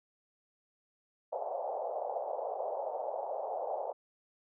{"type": "band-pass noise", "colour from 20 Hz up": "white", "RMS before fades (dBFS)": -37, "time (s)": [1.32, 3.93], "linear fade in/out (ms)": 10, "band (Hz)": [490, 800], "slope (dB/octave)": 48, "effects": []}